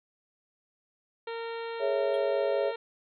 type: harmonic tone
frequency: 460 Hz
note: A#4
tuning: 23 cents flat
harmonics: 1 / 2 / 3 / 4 / 5 / 6 / 7 / 8 / 9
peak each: -35 / -41 / -45 / -47 / -49 / -51 / -52 / -53 / -54 dBFS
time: 1.27-2.76 s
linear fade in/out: 5 ms
type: chord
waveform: sine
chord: C# minor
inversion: second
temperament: equal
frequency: 415.3 / 554.4 / 659.3 Hz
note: G#4 / C#5 / E5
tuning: 0 / 0 / 0 cents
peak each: -30 / -28 / -32 dBFS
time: 1.79-2.73 s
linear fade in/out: 50 ms
type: tone with exponential decay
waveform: triangle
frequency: 3244 Hz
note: G#7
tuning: 41 cents flat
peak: -38 dBFS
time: 2.14-2.22 s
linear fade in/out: 1 ms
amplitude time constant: 17 ms
effects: none